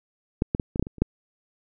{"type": "clicks", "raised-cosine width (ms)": 3, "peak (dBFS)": [-8, -9, -11, -16, -7, -12, -23, -29, -6], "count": 9, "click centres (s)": [0.421, 0.549, 0.598, 0.759, 0.796, 0.826, 0.869, 0.983, 1.02], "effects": []}